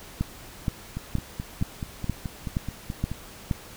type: two click trains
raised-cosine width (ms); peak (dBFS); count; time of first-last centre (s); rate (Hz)
5; -18 / -12; 11 / 8; 0.97-3.116 / 0.21-3.512; 4.66 / 2.12
effects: pink hiss -45 dBFS RMS until 3.76 s